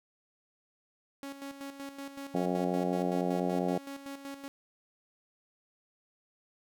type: tone with tremolo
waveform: sawtooth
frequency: 277.2 Hz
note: C#4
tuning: in tune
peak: -35 dBFS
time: 1.23-4.48 s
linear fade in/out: 0 ms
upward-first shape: square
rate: 5.3 Hz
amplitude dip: 60%
type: harmonic tone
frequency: 89.9 Hz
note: F#2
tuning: 49 cents flat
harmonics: 2 / 3 / 4 / 5 / 6 / 7 / 8 / 9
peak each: -33 / -35 / -36 / -37 / -38 / -38 / -39 / -40 dBFS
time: 2.34-3.78 s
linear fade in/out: 5 ms
effects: none